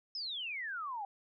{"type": "exponential sweep", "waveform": "sine", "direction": "down", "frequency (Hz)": [5300, 778], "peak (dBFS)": -37, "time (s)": [0.15, 1.05], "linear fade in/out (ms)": 2, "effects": []}